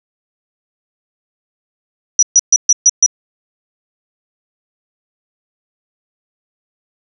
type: tone bursts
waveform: sine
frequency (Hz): 5860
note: F#8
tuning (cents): -18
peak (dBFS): -4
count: 6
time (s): 2.19-3.062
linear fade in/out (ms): 2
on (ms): 37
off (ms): 130
effects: none